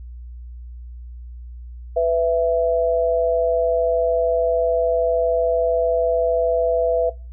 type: tone pair together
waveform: sine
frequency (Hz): 498 / 664.8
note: B4 / E5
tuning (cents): +14 / +15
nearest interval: perfect fourth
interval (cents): 501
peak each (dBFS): -18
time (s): 1.96-7.1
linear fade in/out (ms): 10
effects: noise-tail reverb RT60 0.3 s tail -21 dB re dry + added 60 Hz sine -33 dBFS peak until 7.32 s